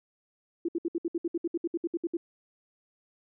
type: tone bursts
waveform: sine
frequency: 338.5 Hz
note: E4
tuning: 46 cents sharp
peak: -26 dBFS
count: 16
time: 0.65-2.17 s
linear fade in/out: 5 ms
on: 35 ms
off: 64 ms
effects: none